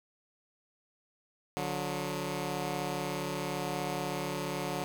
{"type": "tone pair together", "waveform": "10% pulse", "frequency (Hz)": [145.1, 181.15], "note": ["D3", "F#3"], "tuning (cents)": [-21, -36], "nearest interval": "major third", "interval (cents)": 385, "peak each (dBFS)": -27, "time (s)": [1.57, 4.84], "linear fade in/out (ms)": 0, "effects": ["9-bit"]}